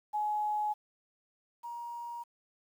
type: tone pair in turn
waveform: sine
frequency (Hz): 843 / 946.2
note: G#5 / A#5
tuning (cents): +26 / +26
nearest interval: major second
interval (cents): 200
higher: second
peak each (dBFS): -29 / -38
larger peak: first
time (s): 0.13-0.74 / 1.63-2.24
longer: neither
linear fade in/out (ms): 20
effects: 10-bit